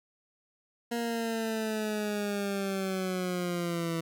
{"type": "linear sweep", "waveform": "20% pulse", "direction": "down", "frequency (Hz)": [236.4, 164.2], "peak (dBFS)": -25, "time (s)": [0.91, 4.01], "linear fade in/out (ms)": 10, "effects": []}